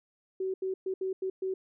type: tone bursts at uneven times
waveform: sine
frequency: 378.4 Hz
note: F#4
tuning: 39 cents sharp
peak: -29 dBFS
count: 6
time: 0.4-0.54 / 0.62-0.74 / 0.86-0.94 / 1.01-1.13 / 1.22-1.3 / 1.42-1.54 s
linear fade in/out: 5 ms
effects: none